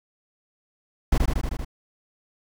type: noise with echo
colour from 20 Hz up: brown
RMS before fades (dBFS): -18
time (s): 1.12-1.18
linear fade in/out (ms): 5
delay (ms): 78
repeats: 6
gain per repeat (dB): -2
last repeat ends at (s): 1.648
effects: none